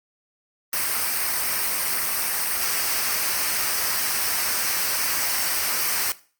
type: noise with comb filter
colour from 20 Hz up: white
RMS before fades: -24 dBFS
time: 0.73-6.12 s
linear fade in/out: 2 ms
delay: 0.28 ms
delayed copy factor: -0.55
effects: noise-tail reverb RT60 0.4 s tail -18 dB re dry + Opus 32 kbps